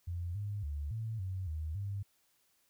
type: tone with pitch steps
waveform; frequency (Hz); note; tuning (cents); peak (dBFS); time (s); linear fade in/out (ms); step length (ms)
sine; 86.9 / 102.6 / 72.8 / 111.6 / 93.8 / 78.2 / 99.8; F2 / G#2 / D2 / A2 / F#2 / D#2 / G2; -8 / -21 / -15 / +25 / +24 / +9 / +32; -35; 0.07-2.03; 10; 280
effects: white hiss -73 dBFS RMS until 2.69 s